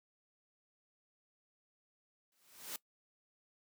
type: noise with exponential growth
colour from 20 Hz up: white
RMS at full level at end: -40 dBFS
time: 2.32-2.76 s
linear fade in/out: 1 ms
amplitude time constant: 94 ms
effects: noise-tail reverb RT60 0.1 s tail -20 dB re dry + high-pass 150 Hz 12 dB/octave